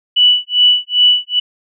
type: tone with tremolo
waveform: sine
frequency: 2960 Hz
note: F#7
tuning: in tune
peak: -5 dBFS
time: 0.16-1.4 s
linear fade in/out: 10 ms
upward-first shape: sine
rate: 2.5 Hz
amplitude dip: 100%
effects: none